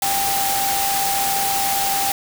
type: tone in noise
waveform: sine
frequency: 790 Hz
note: G5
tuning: 13 cents sharp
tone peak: -21 dBFS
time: 0.02-2.12 s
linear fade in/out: 2 ms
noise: white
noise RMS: -22 dBFS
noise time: 0.02-2.12 s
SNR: -2 dB
effects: none